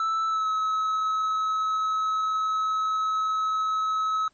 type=tone with pitch glide; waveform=triangle; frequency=1318.5 to 1287.6 Hz; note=E6 to E6; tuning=0 to -41 cents; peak=-21 dBFS; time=0-4.28 s; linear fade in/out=2 ms; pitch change=-41 cents; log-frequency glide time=0.28-0.48 s; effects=pink hiss -66 dBFS RMS until 4.33 s + MP3 32 kbps